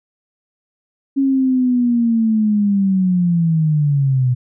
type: linear sweep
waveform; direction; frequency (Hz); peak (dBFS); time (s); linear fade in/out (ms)
sine; down; 275.3 to 122.8; -12; 1.16-4.35; 20
effects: none